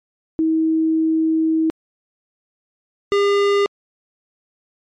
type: tone pair in turn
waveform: sine / square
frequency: 320 / 403.2 Hz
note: D#4 / G4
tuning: +49 / +49 cents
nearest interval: major third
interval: 400 cents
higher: second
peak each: -14 dBFS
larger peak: neither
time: 0.39-1.7 / 3.12-3.66 s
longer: first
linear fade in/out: 0 ms
effects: low-pass 4000 Hz 12 dB/octave + MP3 64 kbps